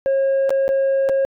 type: tone with dropouts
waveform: sine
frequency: 542 Hz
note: C#5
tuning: 39 cents flat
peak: -12 dBFS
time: 0.06-1.25 s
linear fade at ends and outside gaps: 0 ms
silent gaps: 0.494-0.505 / 0.68-0.69 / 1.089-1.095 s
effects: tanh soft clip ceiling -14 dBFS